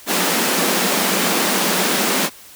pink high-pass noise, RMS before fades -18 dBFS, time 0.06-2.3 s, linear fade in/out 50 ms, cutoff 170 Hz, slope 96 dB/octave, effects white hiss -42 dBFS RMS until 2.55 s

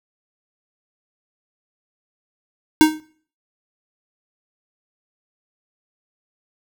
square tone with exponential decay, 311.1 Hz, D#4, in tune, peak -5 dBFS, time 2.81-3 s, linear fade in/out 0 ms, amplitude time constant 41 ms, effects noise-tail reverb RT60 0.5 s tail -20 dB re dry

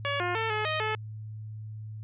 10% pulse tone with pitch steps, 566 / 355.2 / 447 / 427.8 / 623 / 433 Hz, C#5 / F4 / A4 / A4 / D#5 / A4, +36 / +29 / +27 / -49 / +2 / -28 cents, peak -19 dBFS, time 0.05-0.95 s, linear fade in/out 0 ms, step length 150 ms, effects added 108 Hz sine -37 dBFS peak until 2.03 s + resampled to 8000 Hz

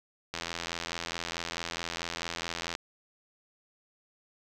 click train, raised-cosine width 0.2 ms, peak -16 dBFS, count 205, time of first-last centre 0.34-2.751 s, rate 84.6 Hz, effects none

